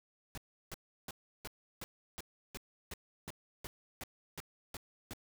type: noise bursts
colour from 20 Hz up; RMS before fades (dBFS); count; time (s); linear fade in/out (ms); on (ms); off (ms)
pink; -44; 14; 0.35-5.134; 0; 26; 340
effects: none